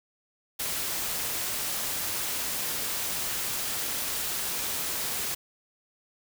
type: noise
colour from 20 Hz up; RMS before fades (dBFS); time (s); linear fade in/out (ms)
white; -31; 0.59-5.35; 10
effects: none